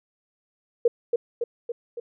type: tone with echo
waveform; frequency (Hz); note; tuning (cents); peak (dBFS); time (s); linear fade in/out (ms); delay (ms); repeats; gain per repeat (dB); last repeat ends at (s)
sine; 472.9; A#4; +25; -14; 0.85-0.88; 5; 280; 4; -4; 2
effects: none